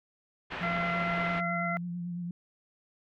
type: low-pass noise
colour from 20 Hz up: white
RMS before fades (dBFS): -38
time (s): 0.5-1.41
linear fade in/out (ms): 20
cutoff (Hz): 2600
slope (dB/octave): 24
type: tone with vibrato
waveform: sine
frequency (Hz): 174.61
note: F3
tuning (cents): 0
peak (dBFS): -33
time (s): 0.61-2.31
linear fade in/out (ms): 2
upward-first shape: sine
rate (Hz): 9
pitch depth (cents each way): 29
type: harmonic tone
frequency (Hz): 683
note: F5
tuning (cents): -39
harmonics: 1 / 2 / 3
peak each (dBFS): -34 / -34 / -34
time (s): 0.63-1.77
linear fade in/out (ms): 0
effects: none